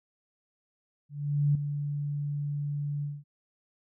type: tone with ADSR envelope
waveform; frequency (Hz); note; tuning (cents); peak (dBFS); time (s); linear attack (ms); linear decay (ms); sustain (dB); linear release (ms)
sine; 145; D3; -22; -20; 1.09-3.24; 460; 4; -9; 210
effects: none